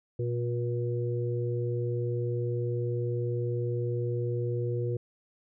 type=harmonic tone; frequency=120 Hz; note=B2; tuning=49 cents flat; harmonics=1 / 3 / 4; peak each=-29 / -34 / -35 dBFS; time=0.19-4.97 s; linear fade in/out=5 ms; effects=none